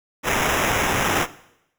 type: noise with sample-and-hold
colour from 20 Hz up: blue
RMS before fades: -21 dBFS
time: 0.23-1.27 s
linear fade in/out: 50 ms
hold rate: 4410 Hz
effects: noise-tail reverb RT60 0.8 s tail -17 dB re dry